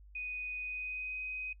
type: tone with pitch glide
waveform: sine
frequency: 2489 to 2512 Hz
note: D#7 to D#7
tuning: 0 to +16 cents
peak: -37 dBFS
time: 0.15-1.53 s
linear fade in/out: 5 ms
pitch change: +16 cents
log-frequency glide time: 0.59-1.19 s
effects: noise-tail reverb RT60 0.1 s tail -22 dB re dry + added 50 Hz sine -53 dBFS peak until 1.6 s